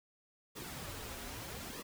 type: noise with flanger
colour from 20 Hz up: pink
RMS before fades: -45 dBFS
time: 0.55-1.83 s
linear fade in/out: 20 ms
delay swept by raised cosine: 1.3 to 6.6 ms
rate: 0.79 Hz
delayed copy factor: -0.65
effects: none

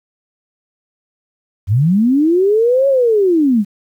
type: linear two-way sweep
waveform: sine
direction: up then down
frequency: 87 to 558 to 190.1 Hz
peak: -9 dBFS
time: 1.67-3.65 s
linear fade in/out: 50 ms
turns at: 2.88 s
effects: 8-bit

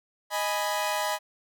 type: chord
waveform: sawtooth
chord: G# minor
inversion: second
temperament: equal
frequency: 622.3 / 830.6 / 987.8 Hz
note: D#5 / G#5 / B5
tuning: 0 / 0 / 0 cents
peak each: -27 dBFS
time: 0.3-1.19 s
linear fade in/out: 50 ms
effects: none

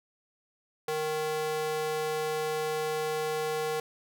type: tone with high-pass filter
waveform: square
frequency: 155 Hz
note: D#3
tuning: 6 cents flat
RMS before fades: -31 dBFS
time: 0.88-3.8 s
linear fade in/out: 2 ms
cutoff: 490 Hz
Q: 1.9
effects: none

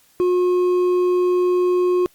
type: tone with hard clipping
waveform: triangle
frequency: 360 Hz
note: F#4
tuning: 47 cents flat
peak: -16 dBFS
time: 0.2-2.06 s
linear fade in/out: 0 ms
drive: 8 dB
effects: white hiss -56 dBFS RMS until 2.14 s + Opus 48 kbps

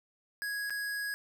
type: tone with dropouts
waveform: square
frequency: 1661.2 Hz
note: G#6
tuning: in tune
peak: -34 dBFS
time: 0.42-1.14 s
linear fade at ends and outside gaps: 0 ms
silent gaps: 0.697-0.705 s
effects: none

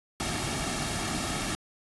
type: noise with comb filter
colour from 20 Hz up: pink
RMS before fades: -31 dBFS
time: 0.2-1.55 s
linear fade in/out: 0 ms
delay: 2 ms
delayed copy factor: -0.6
effects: resampled to 24000 Hz

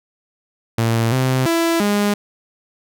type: tone with pitch steps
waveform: sawtooth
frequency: 114.5 / 129.9 / 333.4 / 205.2 Hz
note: A#2 / C3 / E4 / G#3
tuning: -31 / -12 / +20 / -21 cents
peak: -11 dBFS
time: 0.78-2.14 s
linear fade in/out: 5 ms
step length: 340 ms
effects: none

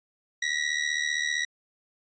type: ring-modulated tone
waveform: sawtooth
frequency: 1923 Hz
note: B6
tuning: 47 cents flat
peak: -19 dBFS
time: 0.42-1.45 s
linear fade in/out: 5 ms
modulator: 37.7 Hz
effects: resampled to 16000 Hz

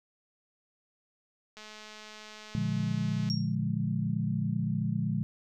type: click train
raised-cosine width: 0.2 ms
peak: -30 dBFS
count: 369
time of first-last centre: 1.57-3.29 s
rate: 214 Hz
type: chord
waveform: sine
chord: Bb dominant seventh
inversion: none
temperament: equal with one note detuned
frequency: 116.54 / 146.83 / 174.61 / 209.9 Hz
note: Bb2 / D3 / F3 / Ab3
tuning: 0 / 0 / 0 / +19 cents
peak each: -33 dBFS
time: 2.55-5.23 s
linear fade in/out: 0 ms
type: tone with exponential decay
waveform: sine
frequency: 5560 Hz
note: F8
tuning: 9 cents flat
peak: -29 dBFS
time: 3.3-3.55 s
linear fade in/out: 0 ms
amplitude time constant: 53 ms
effects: none

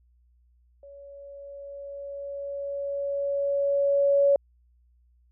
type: tone with level ramp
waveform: sine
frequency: 562 Hz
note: C#5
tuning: 24 cents sharp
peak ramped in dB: -44 to -16 dBFS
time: 0.83-4.36 s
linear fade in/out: 2 ms
effects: added 60 Hz sine -59 dBFS peak until 5.31 s

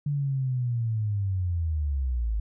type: linear sweep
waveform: sine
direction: down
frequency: 146.8 to 51.1 Hz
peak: -24 dBFS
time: 0.06-2.4 s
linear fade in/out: 5 ms
effects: none

